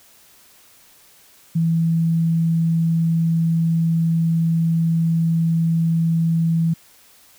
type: tone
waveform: sine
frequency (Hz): 164.81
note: E3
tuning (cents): 0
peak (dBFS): -15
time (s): 1.55-6.74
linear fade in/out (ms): 10
effects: white hiss -51 dBFS RMS until 7.38 s